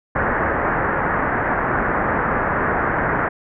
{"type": "low-pass noise", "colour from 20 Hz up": "white", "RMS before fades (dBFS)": -20, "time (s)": [0.15, 3.29], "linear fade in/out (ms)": 10, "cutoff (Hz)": 1800, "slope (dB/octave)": 48, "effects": []}